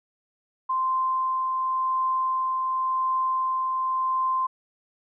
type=tone with tremolo; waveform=sine; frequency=1042 Hz; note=C6; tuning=7 cents flat; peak=-21 dBFS; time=0.69-4.47 s; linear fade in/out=10 ms; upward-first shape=triangle; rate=0.91 Hz; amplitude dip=25%; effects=none